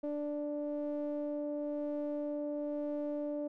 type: ring-modulated tone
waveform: triangle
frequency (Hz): 146.83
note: D3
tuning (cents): 0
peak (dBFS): -29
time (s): 0.03-3.48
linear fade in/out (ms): 10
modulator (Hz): 441
effects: none